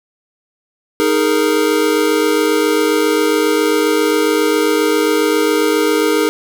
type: chord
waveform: square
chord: D# suspended fourth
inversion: none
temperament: equal with one note detuned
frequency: 311.1 / 415.3 / 462.7 Hz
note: D#4 / G#4 / A#4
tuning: 0 / 0 / -13 cents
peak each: -17 dBFS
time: 1-6.29 s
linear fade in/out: 0 ms
effects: none